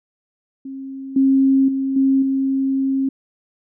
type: tone with level steps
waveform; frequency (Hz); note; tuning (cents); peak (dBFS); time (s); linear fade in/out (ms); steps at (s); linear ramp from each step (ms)
sine; 268.9; C4; +47; -28 / -11 / -18 / -12 / -16; 0.65-3.09; 5; 1.16 / 1.68 / 1.96 / 2.22; 5
effects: none